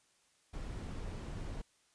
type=noise; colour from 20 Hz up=brown; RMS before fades=-42 dBFS; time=0.53-1.62 s; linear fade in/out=10 ms; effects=white hiss -71 dBFS RMS until 1.94 s + resampled to 22050 Hz